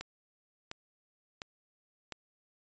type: click train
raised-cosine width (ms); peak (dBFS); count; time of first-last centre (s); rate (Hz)
0.2; -22; 4; 0.01-2.123; 1.42
effects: resampled to 16000 Hz